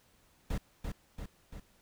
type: noise with echo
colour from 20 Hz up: brown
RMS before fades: -33 dBFS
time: 0.5-0.58 s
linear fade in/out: 5 ms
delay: 340 ms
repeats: 3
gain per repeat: -4 dB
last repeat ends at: 1.6 s
effects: pink hiss -67 dBFS RMS until 1.81 s